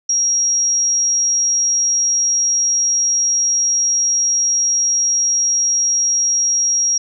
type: tone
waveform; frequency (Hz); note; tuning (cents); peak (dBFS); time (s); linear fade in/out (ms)
sine; 5640; F8; +16; -13; 0.09-6.98; 5
effects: none